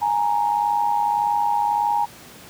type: tone pair together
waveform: sine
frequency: 830.6 / 932.3 Hz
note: G#5 / A#5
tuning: 0 / 0 cents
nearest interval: major second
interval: 200 cents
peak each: -20 / -21 dBFS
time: 0.01-2.06 s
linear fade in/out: 20 ms
effects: pink hiss -43 dBFS RMS until 2.49 s + high-pass 100 Hz 12 dB/octave